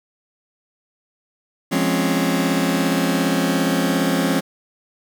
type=chord; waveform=sawtooth; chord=Db major seventh; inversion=first; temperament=just; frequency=173.24 / 207.9 / 259.9 / 277.2 Hz; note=F3 / Ab3 / C4 / Db4; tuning=-14 / +2 / -11 / 0 cents; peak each=-18 / -20 / -18 / -18 dBFS; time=1.71-4.41 s; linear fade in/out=20 ms; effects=8-bit